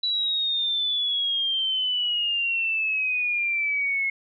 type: exponential sweep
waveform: sine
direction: down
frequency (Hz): 3951 to 2167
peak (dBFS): -22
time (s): 0.03-4.1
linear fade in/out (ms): 5
effects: none

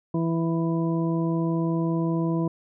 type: harmonic tone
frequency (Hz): 165.3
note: E3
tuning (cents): +5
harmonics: 1 / 2 / 3 / 4 / 6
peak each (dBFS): -24 / -26 / -36 / -36 / -36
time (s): 0.14-2.48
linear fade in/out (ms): 5
effects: none

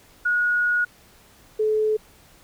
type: tone pair in turn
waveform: sine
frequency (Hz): 1450 / 431.1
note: F#6 / A4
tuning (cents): -35 / -35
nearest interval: octave + major sixth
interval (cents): 2100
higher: first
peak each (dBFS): -18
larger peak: neither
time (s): 0.25-0.85 / 1.59-1.97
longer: first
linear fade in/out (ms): 10
effects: pink hiss -53 dBFS RMS until 2.43 s

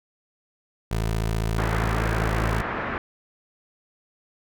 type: tone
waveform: 20% pulse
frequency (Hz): 55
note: A1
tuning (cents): 0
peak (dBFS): -18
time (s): 0.91-2.62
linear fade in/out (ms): 5
type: low-pass noise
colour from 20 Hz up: white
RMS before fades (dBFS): -29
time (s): 1.58-2.98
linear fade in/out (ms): 2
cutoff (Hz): 1800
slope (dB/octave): 24
effects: none

